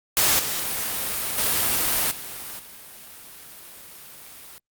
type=noise with level steps; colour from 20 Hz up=white; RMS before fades=-19 / -27 / -22 / -35 / -43 dBFS; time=0.17-4.58 s; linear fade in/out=0 ms; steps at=0.39 / 1.38 / 2.11 / 2.59 s; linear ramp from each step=2 ms; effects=Opus 48 kbps